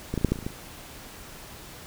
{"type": "clicks", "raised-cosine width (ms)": 3, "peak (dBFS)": [-15, -13, -26, -6, -26, -9, -24, -23, -29, -17, -29], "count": 11, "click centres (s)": [0.14, 0.177, 0.213, 0.247, 0.287, 0.32, 0.358, 0.389, 0.427, 0.465, 0.505], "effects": ["pink hiss -44 dBFS RMS until 1.86 s"]}